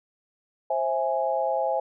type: chord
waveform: sine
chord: C augmented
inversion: none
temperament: equal with one note detuned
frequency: 529.6 / 659.3 / 830.6 Hz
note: C5 / E5 / G#5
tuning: +21 / 0 / 0 cents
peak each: -27 dBFS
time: 0.7-1.8 s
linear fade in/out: 5 ms
effects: none